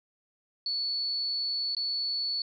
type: tone with dropouts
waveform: sine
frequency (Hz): 4435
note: C#8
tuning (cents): 0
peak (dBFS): -28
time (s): 0.66-2.42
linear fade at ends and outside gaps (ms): 2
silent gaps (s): 1.75-1.767
effects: none